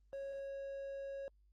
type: tone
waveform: triangle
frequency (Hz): 550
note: C#5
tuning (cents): -14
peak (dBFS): -40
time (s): 0.13-1.28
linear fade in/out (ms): 0
effects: added 50 Hz sine -66 dBFS peak until 1.52 s + Opus 24 kbps